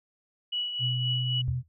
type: tone with tremolo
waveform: sine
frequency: 2937 Hz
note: F#7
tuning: 13 cents flat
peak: -26 dBFS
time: 0.52-1.42 s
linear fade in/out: 10 ms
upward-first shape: triangle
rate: 3.8 Hz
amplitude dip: 55%
type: tone with pitch glide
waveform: sine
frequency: 124.9 to 125.77 Hz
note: B2 to B2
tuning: +20 to +32 cents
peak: -27 dBFS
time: 0.79-1.63 s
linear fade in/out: 50 ms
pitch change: +12 cents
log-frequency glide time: 1.08-1.22 s
type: tone with exponential decay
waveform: sine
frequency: 82.41 Hz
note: E2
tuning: in tune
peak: -24 dBFS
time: 1.48-1.68 s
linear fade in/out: 0 ms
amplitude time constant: 42 ms
effects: none